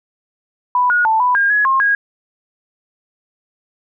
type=tone with pitch steps; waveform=sine; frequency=990 / 1447 / 884 / 992 / 1614 / 1682 / 1068 / 1640 Hz; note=B5 / F#6 / A5 / B5 / G#6 / G#6 / C6 / G#6; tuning=+4 / -39 / +8 / +7 / -50 / +22 / +35 / -22 cents; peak=-11 dBFS; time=0.75-1.95 s; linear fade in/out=2 ms; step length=150 ms; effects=none